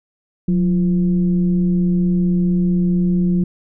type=tone with frequency modulation; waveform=sine; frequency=179.8 Hz; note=F#3; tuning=49 cents flat; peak=-13 dBFS; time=0.48-3.44 s; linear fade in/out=5 ms; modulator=162 Hz; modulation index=0.46; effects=none